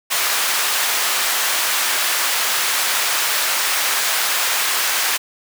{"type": "high-pass noise", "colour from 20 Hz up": "pink", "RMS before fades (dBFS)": -19, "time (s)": [0.1, 5.18], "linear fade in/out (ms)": 20, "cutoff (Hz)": 1100, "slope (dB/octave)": 12, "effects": []}